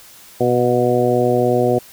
harmonic tone with a mistuned harmonic, 123.2 Hz, B2, 4 cents flat, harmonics 1 / 2 / 3 / 4 / 5 / 6, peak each -22 / -21 / -18 / -18 / -21 / -22 dBFS, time 0.4-1.79 s, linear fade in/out 10 ms, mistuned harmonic 6, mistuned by -25 cents, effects white hiss -43 dBFS RMS until 1.92 s

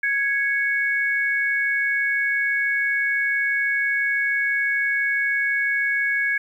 sine tone pair together, 1661.2 / 2217 Hz, G#6 / C#7, 0 / 0 cents, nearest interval perfect fourth, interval 500 cents, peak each -21 / -23 dBFS, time 0.03-6.38 s, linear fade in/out 5 ms, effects 9-bit

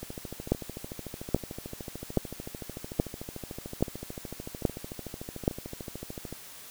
two click trains, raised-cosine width 2 ms, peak -9 / -24 dBFS, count 7 / 86, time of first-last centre 0.52-5.479 / 0.03-6.326 s, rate 1.21 / 13.5 Hz, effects white hiss -47 dBFS RMS until 6.7 s

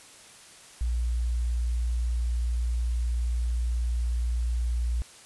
sine tone, 59.4 Hz, A#1, 33 cents sharp, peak -24 dBFS, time 0.81-5.02 s, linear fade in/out 0 ms, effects white hiss -50 dBFS RMS until 5.25 s + resampled to 24000 Hz

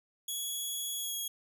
10% pulse tone with pitch glide, 3356 to 3308 Hz, G#7 to G#7, +17 to -8 cents, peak -27 dBFS, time 0.28-1.28 s, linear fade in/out 5 ms, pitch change -25 cents, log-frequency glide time 0.96-1.17 s, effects none

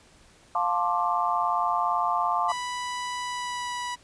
sine chord, D minor seventh, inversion first, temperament just, 704.8 / 881 / 1057.2 / 1174.7 Hz, F5 / A5 / C6 / D6, +16 / +2 / +18 / 0 cents, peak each -28 dBFS, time 0.55-2.52 s, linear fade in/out 2 ms
sawtooth tone with pitch glide, 987.8 to 979.8 Hz, B5 to B5, 0 to -14 cents, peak -26 dBFS, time 2.48-3.96 s, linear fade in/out 20 ms, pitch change -14 cents, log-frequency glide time 3.24-3.71 s
effects pink hiss -56 dBFS RMS until 4.03 s + resampled to 22050 Hz

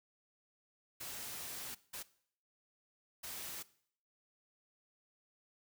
white noise bursts at uneven times, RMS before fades -45 dBFS, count 3, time 1-1.75 / 1.93-2.03 / 3.23-3.63 s, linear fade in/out 10 ms, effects noise-tail reverb RT60 0.6 s tail -19 dB re dry

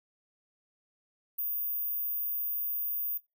sine tone, 14917 Hz, A#9, in tune, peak -30 dBFS, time 1.38-3.18 s, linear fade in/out 10 ms, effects noise-tail reverb RT60 0.2 s tail -20 dB re dry

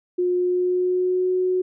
sine tone with pitch glide, 358.7 to 367.7 Hz, F4 to F#4, +46 to -11 cents, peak -18 dBFS, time 0.18-1.62 s, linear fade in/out 10 ms, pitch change +43 cents, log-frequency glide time 0.36-1.3 s, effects none

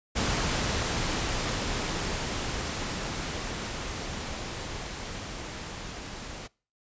pink noise with level ramp, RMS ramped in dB -27 to -40 dBFS, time 0.15-6.48 s, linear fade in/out 20 ms, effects noise-tail reverb RT60 0.4 s tail -25 dB re dry + resampled to 16000 Hz

